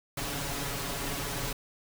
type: noise with comb filter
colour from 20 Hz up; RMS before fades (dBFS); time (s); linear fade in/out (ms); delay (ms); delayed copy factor
pink; -34; 0.17-1.53; 5; 7.1; +1
effects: none